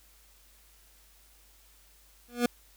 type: tone with exponential growth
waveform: 25% pulse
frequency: 241.4 Hz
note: B3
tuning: 39 cents flat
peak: -16 dBFS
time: 2.28-2.46 s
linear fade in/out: 5 ms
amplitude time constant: 38 ms
effects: added 50 Hz sine -61 dBFS peak until 2.76 s + white hiss -61 dBFS RMS until 2.76 s